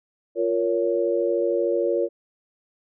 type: chord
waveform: sine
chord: Bb minor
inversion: second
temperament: just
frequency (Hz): 349.6 / 466.2 / 559.4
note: F4 / Bb4 / Db5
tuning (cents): +2 / 0 / +16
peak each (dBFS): -24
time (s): 0.35-2.09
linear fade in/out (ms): 50
effects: none